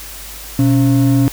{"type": "ring-modulated tone", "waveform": "triangle", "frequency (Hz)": 201, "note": "G3", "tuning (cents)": 44, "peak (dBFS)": -4, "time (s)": [0.59, 1.28], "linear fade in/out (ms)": 0, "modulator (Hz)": 77.3, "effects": ["added 50 Hz sine -35 dBFS peak until 1.32 s", "white hiss -32 dBFS RMS until 1.32 s"]}